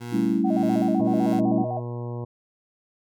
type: tone with tremolo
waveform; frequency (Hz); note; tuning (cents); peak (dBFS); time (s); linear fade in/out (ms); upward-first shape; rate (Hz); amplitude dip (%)
20% pulse; 119.6; A#2; +45; -25; 0-1.41; 20; triangle; 1.7; 95
type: chord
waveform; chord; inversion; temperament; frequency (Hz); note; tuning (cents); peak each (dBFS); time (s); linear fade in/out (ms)
sine; A dominant seventh; third; equal; 196 / 220 / 277.2 / 329.6; G3 / A3 / C#4 / E4; 0 / 0 / 0 / 0; -25; 0.11-1.66; 50
type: tone with vibrato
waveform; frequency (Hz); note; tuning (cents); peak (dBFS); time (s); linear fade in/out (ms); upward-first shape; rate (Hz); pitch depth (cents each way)
sine; 688; F5; -26; -27; 0.44-1.8; 10; square; 7.9; 150
type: harmonic tone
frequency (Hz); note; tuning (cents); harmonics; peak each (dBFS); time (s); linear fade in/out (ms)
120.1; B2; -48; 1 / 2 / 3 / 4 / 5 / 6 / 7 / 8 / 9; -30 / -39 / -38 / -39 / -44 / -49 / -48 / -46 / -50; 0.99-2.25; 10
effects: none